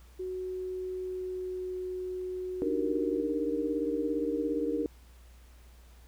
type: tone with pitch glide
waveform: sine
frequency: 370 to 367.7 Hz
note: F#4 to F#4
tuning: 0 to -11 cents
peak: -33 dBFS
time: 0.19-3.21 s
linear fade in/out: 10 ms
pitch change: -11 cents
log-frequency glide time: 0.97-1.75 s
type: chord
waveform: sine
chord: Eb major seventh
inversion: third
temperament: equal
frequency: 293.7 / 311.1 / 392 / 466.2 Hz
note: D4 / Eb4 / G4 / Bb4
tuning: 0 / 0 / 0 / 0 cents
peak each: -33 / -34 / -37 / -32 dBFS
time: 2.62-4.86 s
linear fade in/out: 0 ms
effects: added 60 Hz sine -52 dBFS peak until 6.07 s + pink hiss -62 dBFS RMS until 6.07 s

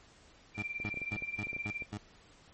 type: tone with tremolo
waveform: sine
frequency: 2362 Hz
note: D7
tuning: 9 cents sharp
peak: -32 dBFS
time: 0.54-1.86 s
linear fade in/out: 50 ms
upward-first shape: triangle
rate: 19 Hz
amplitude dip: 90%
type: tone bursts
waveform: 20% pulse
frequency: 103.83 Hz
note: G#2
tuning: in tune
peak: -32 dBFS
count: 6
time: 0.57-1.98 s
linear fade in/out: 10 ms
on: 60 ms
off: 210 ms
type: clicks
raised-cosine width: 2 ms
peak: -32 dBFS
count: 12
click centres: 0.801 / 0.851 / 0.942 / 0.973 / 1.017 / 1.129 / 1.165 / 1.223 / 1.47 / 1.531 / 1.565 / 1.822 s
effects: pink hiss -60 dBFS RMS until 2.53 s + MP3 32 kbps

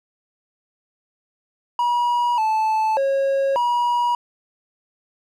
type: tone with pitch steps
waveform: triangle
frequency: 963 / 874 / 546 / 963 Hz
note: B5 / A5 / C#5 / B5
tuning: -44 / -12 / -26 / -44 cents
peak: -15 dBFS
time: 1.79-4.15 s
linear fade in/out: 2 ms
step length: 590 ms
effects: none

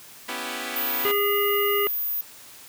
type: chord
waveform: 5% pulse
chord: C# half-diminished seventh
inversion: third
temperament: equal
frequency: 246.9 / 277.2 / 329.6 / 392 Hz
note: B3 / C#4 / E4 / G4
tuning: 0 / 0 / 0 / 0 cents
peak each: -22 / -25 / -24 / -25 dBFS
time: 0.28-1.12 s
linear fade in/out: 10 ms
type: tone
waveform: sine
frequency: 14917 Hz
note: A#9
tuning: in tune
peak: -24 dBFS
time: 0.76-2.21 s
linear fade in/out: 2 ms
type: harmonic tone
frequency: 407.7 Hz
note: G#4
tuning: 32 cents flat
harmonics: 1 / 3 / 5 / 7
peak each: -23 / -28 / -30 / -31 dBFS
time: 1.05-1.87 s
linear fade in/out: 0 ms
effects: white hiss -46 dBFS RMS until 2.68 s + high-pass 60 Hz 12 dB/octave

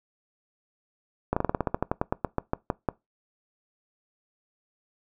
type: slowing click train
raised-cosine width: 1 ms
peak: -10 dBFS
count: 18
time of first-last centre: 1.33-2.888 s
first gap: 35 ms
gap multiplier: 1.11
effects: noise-tail reverb RT60 0.2 s tail -22 dB re dry

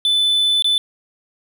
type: tone with dropouts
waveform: triangle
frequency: 3505 Hz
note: A7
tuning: 7 cents flat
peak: -12 dBFS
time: 0.05-0.78 s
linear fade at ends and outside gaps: 1 ms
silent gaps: 0.623-0.644 s
effects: none

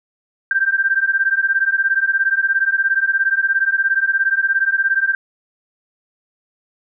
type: beating tone pair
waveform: sine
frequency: 1568 / 1585 Hz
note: G6 / G6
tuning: 0 / +19 cents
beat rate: 17 Hz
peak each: -17 dBFS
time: 0.51-5.15 s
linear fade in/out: 2 ms
effects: none

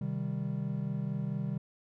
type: chord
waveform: triangle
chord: C minor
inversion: none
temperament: equal with one note detuned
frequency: 131.19 / 155.56 / 196 Hz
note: C3 / Eb3 / G3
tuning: +5 / 0 / 0 cents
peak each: -34 dBFS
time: 0.01-1.58 s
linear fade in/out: 5 ms
effects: none

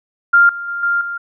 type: tone with level steps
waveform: sine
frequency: 1396.9 Hz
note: F6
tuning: in tune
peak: -6 / -23 / -20 / -13 / -21 dBFS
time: 0.33-1.18 s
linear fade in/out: 10 ms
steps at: 0.49 / 0.68 / 0.83 / 1.01 s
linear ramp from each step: 2 ms
effects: none

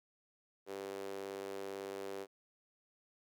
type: tone with high-pass filter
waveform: sawtooth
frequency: 98 Hz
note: G2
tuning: in tune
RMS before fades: -44 dBFS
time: 0.66-2.27 s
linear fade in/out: 50 ms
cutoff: 420 Hz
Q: 3.7
effects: none

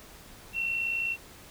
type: tone with amplitude modulation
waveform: sine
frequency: 2716 Hz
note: F7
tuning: 49 cents flat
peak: -25 dBFS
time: 0.53-1.17 s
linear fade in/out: 50 ms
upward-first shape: sine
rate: 59.7 Hz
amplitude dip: 50%
effects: pink hiss -50 dBFS RMS until 1.5 s

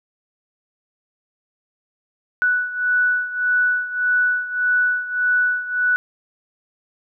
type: beating tone pair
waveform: sine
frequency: 1480 / 1481.7 Hz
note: F#6 / F#6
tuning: 0 / +2 cents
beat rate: 1.7 Hz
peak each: -18 / -22 dBFS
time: 2.42-5.96 s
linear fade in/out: 0 ms
effects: none

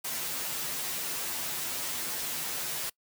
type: noise with comb filter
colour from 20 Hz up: white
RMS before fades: -34 dBFS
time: 0.04-2.9 s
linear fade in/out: 10 ms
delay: 9.8 ms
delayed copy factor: -0.85
effects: noise-tail reverb RT60 0.1 s tail -24 dB re dry + high-pass 80 Hz 12 dB/octave

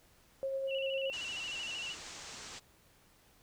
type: tone with tremolo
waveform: sine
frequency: 539 Hz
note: C#5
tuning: 49 cents flat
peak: -32 dBFS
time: 0.43-1.1 s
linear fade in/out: 0 ms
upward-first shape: sine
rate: 9.9 Hz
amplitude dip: 30%
type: tone with vibrato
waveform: sine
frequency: 2820 Hz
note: F7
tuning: 16 cents sharp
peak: -38 dBFS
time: 0.67-1.96 s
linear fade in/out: 50 ms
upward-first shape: square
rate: 13 Hz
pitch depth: 61 cents each way
type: low-pass noise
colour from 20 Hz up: white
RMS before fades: -48 dBFS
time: 1.12-2.6 s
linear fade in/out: 20 ms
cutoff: 7700 Hz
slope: 48 dB/octave
effects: pink hiss -65 dBFS RMS until 3.42 s

